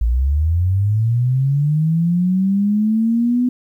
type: linear sweep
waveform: sine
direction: up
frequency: 54.2 to 250.8 Hz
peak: -13 dBFS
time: 0.01-3.49 s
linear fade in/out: 5 ms
effects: 9-bit